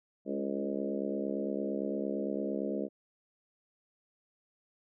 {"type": "harmonic tone with a mistuned harmonic", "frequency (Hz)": 68.8, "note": "C#2", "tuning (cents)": -12, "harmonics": [3, 4, 5, 6, 7, 8, 9], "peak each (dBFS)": [-37, -38, -39, -40, -40, -41, -42], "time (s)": [0.25, 2.89], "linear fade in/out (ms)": 50, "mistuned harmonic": 4, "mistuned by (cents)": 24, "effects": []}